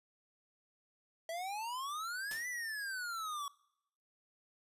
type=exponential two-way sweep; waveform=square; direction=up then down; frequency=647 to 2010 to 1119 Hz; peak=-39 dBFS; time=1.29-3.48 s; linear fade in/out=2 ms; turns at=2.48 s
type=noise with exponential decay; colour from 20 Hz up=white; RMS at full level=-42 dBFS; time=2.31-2.57 s; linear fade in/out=1 ms; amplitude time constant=55 ms
effects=noise-tail reverb RT60 0.8 s tail -23 dB re dry + resampled to 32000 Hz